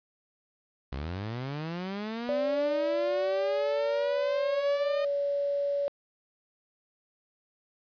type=linear sweep; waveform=sawtooth; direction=up; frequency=61.74 to 615 Hz; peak=-29 dBFS; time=0.92-5.05 s; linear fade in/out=5 ms
type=tone with pitch glide; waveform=sine; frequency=581 to 567.7 Hz; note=D5 to C#5; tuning=-19 to +41 cents; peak=-26 dBFS; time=2.29-5.88 s; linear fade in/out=0 ms; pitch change=-40 cents; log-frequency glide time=2.84-4.8 s
effects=resampled to 11025 Hz + 9-bit

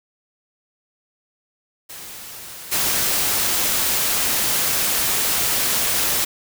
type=noise with level steps; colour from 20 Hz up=white; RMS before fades=-36 / -20 dBFS; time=1.89-6.25 s; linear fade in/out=10 ms; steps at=2.71 s; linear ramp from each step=20 ms; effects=none

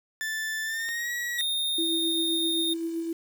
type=tone with pitch glide; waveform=40% pulse; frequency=1760 to 1919.3 Hz; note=A6 to B6; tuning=0 to -50 cents; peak=-28 dBFS; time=0.21-1.41 s; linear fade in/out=0 ms; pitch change=+150 cents; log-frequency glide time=0.64-1.11 s
type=clicks; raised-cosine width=0.2 ms; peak=-27 dBFS; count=2; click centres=0.887 / 0.89 s
type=tone; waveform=square; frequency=3674 Hz; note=A#7; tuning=26 cents flat; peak=-26 dBFS; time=1.38-2.74 s; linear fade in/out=10 ms
type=tone with tremolo; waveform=sine; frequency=331.1 Hz; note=E4; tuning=8 cents sharp; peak=-26 dBFS; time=1.78-3.13 s; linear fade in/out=5 ms; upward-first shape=triangle; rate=7.7 Hz; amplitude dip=45%
effects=8-bit

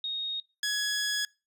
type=tone pair in turn; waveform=sine / 15% pulse; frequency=3729 / 1677.5 Hz; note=A#7 / G#6; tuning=0 / +17 cents; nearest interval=octave + major second; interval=1383 cents; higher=first; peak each=-30 / -21 dBFS; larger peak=second; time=0.04-0.4 / 0.63-1.25 s; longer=second; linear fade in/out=2 ms; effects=noise-tail reverb RT60 0.3 s tail -25 dB re dry + resampled to 32000 Hz

